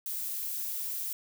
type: noise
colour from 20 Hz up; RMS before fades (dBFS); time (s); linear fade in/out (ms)
violet; -35; 0.06-1.13; 2
effects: none